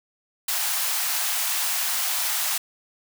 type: high-pass noise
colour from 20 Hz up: white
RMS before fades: -25 dBFS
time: 0.48-2.58 s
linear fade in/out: 5 ms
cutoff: 660 Hz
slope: 48 dB/octave
effects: none